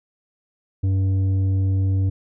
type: tone with tanh clipping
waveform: sine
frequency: 95.9 Hz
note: G2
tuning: 37 cents flat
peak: -18 dBFS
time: 0.83-2.1 s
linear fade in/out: 10 ms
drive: 7 dB
effects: none